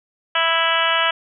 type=harmonic tone; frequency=329.6 Hz; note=E4; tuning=in tune; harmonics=2 / 3 / 4 / 5 / 6 / 7 / 8 / 9 / 10; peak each=-25 / -24 / -22 / -23 / -27 / -27 / -27 / -22 / -28 dBFS; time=0.35-1.11 s; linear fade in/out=5 ms; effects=none